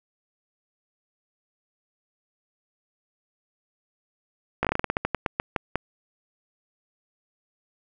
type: slowing click train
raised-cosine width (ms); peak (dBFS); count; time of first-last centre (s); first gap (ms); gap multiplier
0.5; -8; 16; 4.63-5.756; 17; 1.19
effects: none